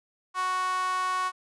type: tone with high-pass filter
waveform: sawtooth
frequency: 370 Hz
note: F#4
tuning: in tune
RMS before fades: -28 dBFS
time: 0.34-1.32 s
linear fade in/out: 50 ms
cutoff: 1100 Hz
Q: 5.3
effects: resampled to 24000 Hz